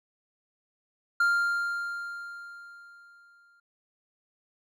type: tone with exponential decay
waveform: triangle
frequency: 1396.9 Hz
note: F6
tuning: in tune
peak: -18 dBFS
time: 1.2-3.6 s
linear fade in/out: 5 ms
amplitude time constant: 520 ms
effects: none